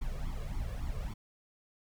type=noise with flanger; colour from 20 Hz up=brown; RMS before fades=-36 dBFS; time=0.01-1.14 s; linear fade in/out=10 ms; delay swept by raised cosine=0.88 to 1.81 ms; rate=3.6 Hz; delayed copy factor=+0.85; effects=none